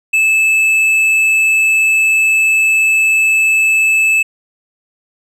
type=tone with tanh clipping; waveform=sine; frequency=2617 Hz; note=E7; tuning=13 cents flat; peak=-10 dBFS; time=0.13-4.23 s; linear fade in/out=10 ms; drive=7 dB; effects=none